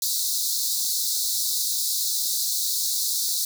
pink high-pass noise, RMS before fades -25 dBFS, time 0.02-3.45 s, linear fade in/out 2 ms, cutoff 3800 Hz, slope 96 dB/octave, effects none

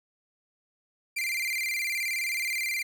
40% pulse tone with vibrato, 2217 Hz, C#7, in tune, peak -27 dBFS, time 1.16-2.83 s, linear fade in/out 10 ms, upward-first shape square, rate 19 Hz, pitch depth 110 cents each way, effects none

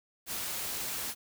white noise, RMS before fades -36 dBFS, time 0.26-1.15 s, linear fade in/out 50 ms, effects none

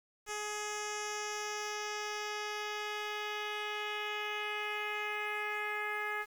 10% pulse tone with low-pass filter sweep, 420 Hz, G#4, 19 cents sharp, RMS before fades -38 dBFS, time 0.26-6.26 s, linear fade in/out 50 ms, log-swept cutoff 7900 to 1900 Hz, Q 2.4, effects 9-bit

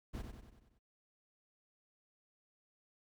brown noise with echo, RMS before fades -42 dBFS, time 0.13-0.23 s, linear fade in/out 20 ms, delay 94 ms, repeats 6, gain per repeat -5 dB, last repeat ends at 0.794 s, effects none

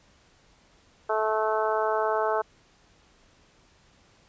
harmonic tone, 217.5 Hz, A3, 20 cents flat, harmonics 2 / 3 / 4 / 5 / 6 / 7, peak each -28 / -28 / -29 / -32 / -32 / -36 dBFS, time 1.09-2.42 s, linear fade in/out 10 ms, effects pink hiss -60 dBFS RMS until 4.28 s + resampled to 16000 Hz

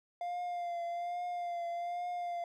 triangle tone with vibrato, 698.5 Hz, F5, in tune, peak -33 dBFS, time 0.21-2.44 s, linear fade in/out 2 ms, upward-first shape triangle, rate 1.2 Hz, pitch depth 35 cents each way, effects none

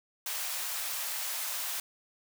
white high-pass noise, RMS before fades -35 dBFS, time 0.26-1.8 s, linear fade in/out 2 ms, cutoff 630 Hz, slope 24 dB/octave, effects none

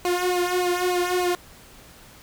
sawtooth tone with flanger, 358.4 Hz, F4, 45 cents sharp, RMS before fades -23 dBFS, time 0.05-1.35 s, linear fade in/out 0 ms, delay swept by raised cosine 0.57 to 2.57 ms, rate 3.4 Hz, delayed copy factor -0.95, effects pink hiss -48 dBFS RMS until 2.22 s

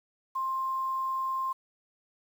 sine tone with quantisation, 1055 Hz, C6, 14 cents sharp, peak -28 dBFS, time 0.35-1.53 s, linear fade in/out 10 ms, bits 9, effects none

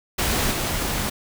pink noise with level steps, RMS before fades -22 / -25 dBFS, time 0.18-1.1 s, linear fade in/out 10 ms, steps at 0.51 s, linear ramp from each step 5 ms, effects none

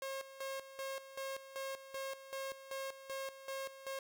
sawtooth tone with tremolo, 539 Hz, C#5, 49 cents flat, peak -36 dBFS, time 0.02-3.99 s, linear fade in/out 2 ms, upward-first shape square, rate 2.6 Hz, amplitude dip 75%, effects none

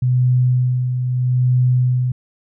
sine tone with tremolo, 125.8 Hz, B2, 32 cents sharp, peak -11 dBFS, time 0.02-2.12 s, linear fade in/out 5 ms, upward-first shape sine, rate 0.78 Hz, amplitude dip 50%, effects none

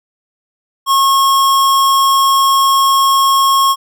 square tone, 1088 Hz, C#6, 33 cents flat, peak -9 dBFS, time 0.86-3.76 s, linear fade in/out 50 ms, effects none

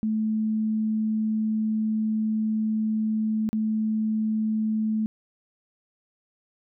sine tone with dropouts, 217.6 Hz, A3, 19 cents flat, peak -22 dBFS, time 0.03-5.06 s, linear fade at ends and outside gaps 0 ms, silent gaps 3.49-3.53 s, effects none

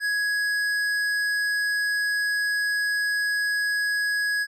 triangle tone with tanh clipping, 1668 Hz, G#6, 7 cents sharp, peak -24 dBFS, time 0-4.47 s, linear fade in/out 50 ms, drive 17 dB, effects none

